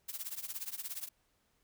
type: noise with tremolo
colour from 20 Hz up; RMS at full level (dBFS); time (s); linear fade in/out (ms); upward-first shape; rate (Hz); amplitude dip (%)
blue; -38; 0.08-1.09; 10; triangle; 17; 95
effects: pink hiss -75 dBFS RMS until 1.63 s